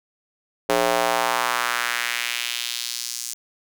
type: tone with high-pass filter sweep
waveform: square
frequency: 60 Hz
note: B1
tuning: 49 cents flat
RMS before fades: -24 dBFS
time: 0.69-3.34 s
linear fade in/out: 5 ms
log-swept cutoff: 480 to 6700 Hz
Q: 1.7
effects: none